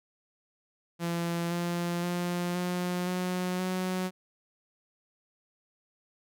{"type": "tone with pitch steps", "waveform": "sawtooth", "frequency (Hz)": [170.3, 173.08, 175.9, 178.77, 181.68, 184.64], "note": ["F3", "F3", "F3", "F3", "F#3", "F#3"], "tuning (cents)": [-43, -15, 13, 41, -31, -3], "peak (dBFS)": -25, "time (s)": [0.99, 4.11], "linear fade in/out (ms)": 50, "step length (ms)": 520, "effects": []}